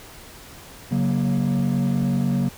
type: chord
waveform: triangle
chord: F# major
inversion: second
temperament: equal with one note detuned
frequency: 138.59 / 185 / 235.2 Hz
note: C#3 / F#3 / A#3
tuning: 0 / 0 / +16 cents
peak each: -20 dBFS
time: 0.91-2.49 s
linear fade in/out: 10 ms
effects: tanh soft clip ceiling -13 dBFS + pink hiss -43 dBFS RMS until 2.57 s